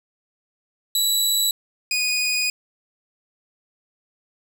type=tone pair in turn; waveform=20% pulse; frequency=3933 / 2478 Hz; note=B7 / D#7; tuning=-8 / -8 cents; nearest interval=minor sixth; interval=800 cents; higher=first; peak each=-12 / -15 dBFS; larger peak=first; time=0.95-1.51 / 1.91-2.5 s; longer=second; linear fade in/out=2 ms; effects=none